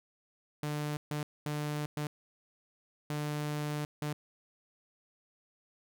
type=tone bursts at uneven times; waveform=sawtooth; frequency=148.9 Hz; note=D3; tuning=24 cents sharp; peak=-29 dBFS; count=6; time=0.63-0.97 / 1.11-1.23 / 1.46-1.86 / 1.97-2.07 / 3.1-3.85 / 4.02-4.13 s; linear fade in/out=2 ms; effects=none